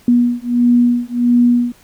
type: beating tone pair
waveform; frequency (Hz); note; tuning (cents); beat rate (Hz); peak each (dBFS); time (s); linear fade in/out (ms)
sine; 241 / 242.5; B3 / B3; -42 / -31; 1.5; -13; 0.08-1.72; 2
effects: pink hiss -48 dBFS RMS until 1.83 s